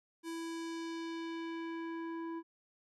square tone with low-pass filter sweep, 330.7 Hz, E4, 6 cents sharp, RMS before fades -41 dBFS, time 0.23-2.43 s, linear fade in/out 50 ms, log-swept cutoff 11000 to 1100 Hz, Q 1.1, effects none

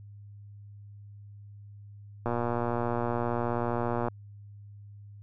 click train, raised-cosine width 1 ms, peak -16 dBFS, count 218, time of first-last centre 2.26-4.084 s, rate 119 Hz, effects added 102 Hz sine -45 dBFS peak until 5.22 s

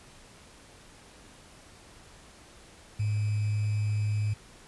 sine tone with sample-and-hold, 105.2 Hz, G#2, 23 cents sharp, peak -25 dBFS, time 2.99-4.34 s, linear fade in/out 10 ms, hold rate 2450 Hz, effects pink hiss -53 dBFS RMS until 4.67 s + resampled to 24000 Hz

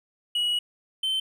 triangle tone pair in turn, 2915 / 3088 Hz, F#7 / G7, -26 / -27 cents, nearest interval minor second, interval 99 cents, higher second, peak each -21 / -22 dBFS, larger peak first, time 0.35-0.59 / 1.03-1.2 s, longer first, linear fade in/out 5 ms, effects none

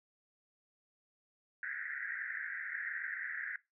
white band-pass noise, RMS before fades -41 dBFS, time 1.63-3.56 s, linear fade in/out 2 ms, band 1500 to 2000 Hz, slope 96 dB/octave, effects noise-tail reverb RT60 0.2 s tail -18 dB re dry

